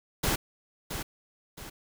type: noise with echo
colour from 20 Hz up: pink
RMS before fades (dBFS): -27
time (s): 0.23-0.36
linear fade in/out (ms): 10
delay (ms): 670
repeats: 2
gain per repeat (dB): -8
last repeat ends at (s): 1.7
effects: none